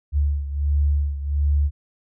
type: beating tone pair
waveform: sine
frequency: 71.9 / 73.3 Hz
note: D2 / D2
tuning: -36 / -3 cents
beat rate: 1.4 Hz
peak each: -19 / -24 dBFS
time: 0.12-1.71 s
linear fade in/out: 50 ms
effects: none